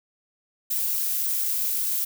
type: noise with amplitude modulation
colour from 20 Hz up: violet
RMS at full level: -23 dBFS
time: 0.7-2.05 s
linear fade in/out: 10 ms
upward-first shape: sine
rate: 222 Hz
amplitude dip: 55%
effects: none